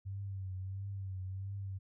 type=tone with vibrato; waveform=sine; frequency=96.2 Hz; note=G2; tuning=32 cents flat; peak=-38 dBFS; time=0.05-1.79 s; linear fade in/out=20 ms; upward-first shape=triangle; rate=1.5 Hz; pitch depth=63 cents each way; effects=none